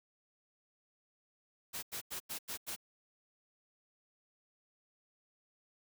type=noise bursts; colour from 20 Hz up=white; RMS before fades=-41 dBFS; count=6; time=1.73-2.763 s; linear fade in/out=20 ms; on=98 ms; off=89 ms; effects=none